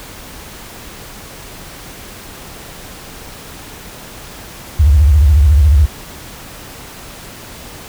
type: tone with vibrato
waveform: sine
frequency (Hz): 73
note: D2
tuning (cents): -10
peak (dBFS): -5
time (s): 4.79-5.86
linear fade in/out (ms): 10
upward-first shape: sine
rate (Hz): 14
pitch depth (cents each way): 200
effects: pink hiss -33 dBFS RMS until 7.88 s